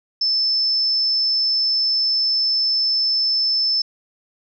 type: tone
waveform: sine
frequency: 5270 Hz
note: E8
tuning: 1 cent flat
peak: -16 dBFS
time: 0.21-3.82 s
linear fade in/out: 5 ms
effects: none